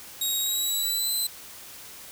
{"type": "tone with pitch glide", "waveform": "15% pulse", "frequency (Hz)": [3788, 4036], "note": ["A#7", "B7"], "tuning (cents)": [27, 37], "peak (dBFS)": -18, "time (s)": [0.21, 1.27], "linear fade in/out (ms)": 5, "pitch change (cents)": 110, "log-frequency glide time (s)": [0.4, 1.11], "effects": ["white hiss -44 dBFS RMS until 2.11 s"]}